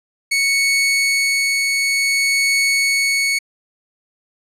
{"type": "tone with tremolo", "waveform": "sawtooth", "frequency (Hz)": 2217, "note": "C#7", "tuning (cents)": 0, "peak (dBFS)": -10, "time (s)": [0.31, 3.39], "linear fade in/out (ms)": 10, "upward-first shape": "triangle", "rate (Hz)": 0.55, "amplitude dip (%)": 25, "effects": ["low-pass 11000 Hz 12 dB/octave"]}